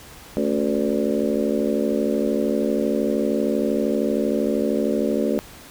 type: harmonic tone with a mistuned harmonic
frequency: 72.9 Hz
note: D2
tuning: 12 cents flat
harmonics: 3 / 4 / 5 / 6 / 7 / 8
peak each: -24 / -25 / -26 / -27 / -27 / -28 dBFS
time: 0.37-5.39 s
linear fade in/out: 0 ms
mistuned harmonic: 4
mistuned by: -80 cents
effects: pink hiss -43 dBFS RMS until 5.7 s